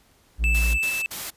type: tone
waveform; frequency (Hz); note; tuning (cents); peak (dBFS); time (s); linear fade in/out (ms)
triangle; 56.6; A1; +50; -17; 0.38-0.79; 50
type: tone with tremolo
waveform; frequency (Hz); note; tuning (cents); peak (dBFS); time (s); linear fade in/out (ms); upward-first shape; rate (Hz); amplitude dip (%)
triangle; 2637; E7; 0; -20; 0.44-1.06; 0; square; 3.3; 30
type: noise bursts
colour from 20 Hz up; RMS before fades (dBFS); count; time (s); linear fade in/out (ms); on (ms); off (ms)
white; -32; 3; 0.54-1.306; 10; 200; 83
effects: pink hiss -59 dBFS RMS until 1.36 s + resampled to 32000 Hz